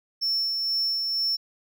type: tone with tremolo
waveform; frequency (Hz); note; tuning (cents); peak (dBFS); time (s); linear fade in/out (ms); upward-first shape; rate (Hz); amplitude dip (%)
triangle; 5400; E8; +41; -21; 0.21-1.37; 20; sine; 2.1; 30
effects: none